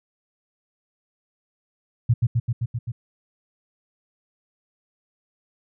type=tone with echo; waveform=sine; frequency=117.9 Hz; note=A#2; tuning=20 cents sharp; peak=-13 dBFS; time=2.09-2.14 s; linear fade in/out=10 ms; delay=130 ms; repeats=6; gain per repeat=-2 dB; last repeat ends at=2.92 s; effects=none